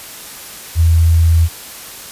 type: tone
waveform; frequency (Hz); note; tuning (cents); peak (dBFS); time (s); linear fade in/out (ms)
sine; 82.41; E2; 0; -7; 0.75-1.49; 50
effects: white hiss -32 dBFS RMS until 2.11 s + resampled to 32000 Hz